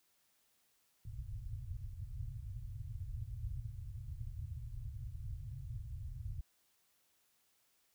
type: low-pass noise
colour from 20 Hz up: white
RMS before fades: -44 dBFS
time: 1.05-6.41 s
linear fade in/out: 2 ms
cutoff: 130 Hz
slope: 96 dB/octave
effects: white hiss -75 dBFS RMS until 7.94 s